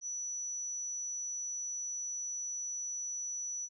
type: tone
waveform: sine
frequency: 5920 Hz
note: F#8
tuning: in tune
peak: -36 dBFS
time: 0.01-3.69 s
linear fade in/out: 50 ms
effects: none